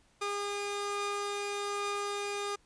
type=tone pair together; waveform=sawtooth; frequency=406.3 / 1220.1 Hz; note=G#4 / D#6; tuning=-38 / -34 cents; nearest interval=octave + perfect fifth; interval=1904 cents; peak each=-31 / -33 dBFS; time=0.21-2.56 s; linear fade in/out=10 ms; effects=pink hiss -67 dBFS RMS until 2.65 s + resampled to 22050 Hz